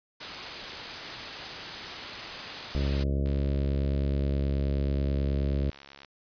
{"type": "noise", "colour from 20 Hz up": "white", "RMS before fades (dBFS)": -36, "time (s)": [0.2, 3.04], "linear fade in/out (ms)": 10}
{"type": "harmonic tone", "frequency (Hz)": 69.3, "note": "C#2", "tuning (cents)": 0, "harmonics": [1, 2, 3, 4, 5, 6, 7, 8, 9], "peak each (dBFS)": [-26, -32, -36, -38, -40, -42, -43, -44, -45], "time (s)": [2.75, 5.7], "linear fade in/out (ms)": 0}
{"type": "click train", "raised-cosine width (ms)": 0.2, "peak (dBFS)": -29, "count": 195, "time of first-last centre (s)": [3.26, 6.047], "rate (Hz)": 69.6}
{"effects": ["resampled to 11025 Hz"]}